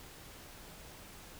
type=silence; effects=pink hiss -52 dBFS RMS until 1.39 s